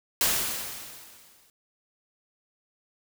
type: noise with exponential decay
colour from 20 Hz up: white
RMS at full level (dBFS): -22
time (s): 0.21-1.5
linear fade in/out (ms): 1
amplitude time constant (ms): 280
effects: none